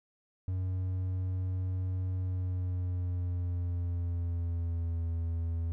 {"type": "tone with pitch glide", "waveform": "triangle", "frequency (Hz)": [92.5, 83.37], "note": ["F#2", "E2"], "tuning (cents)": [0, 20], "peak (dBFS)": -28, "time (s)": [0.48, 5.72], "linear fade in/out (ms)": 0, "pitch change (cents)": -180, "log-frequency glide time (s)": [2.16, 5.05], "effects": []}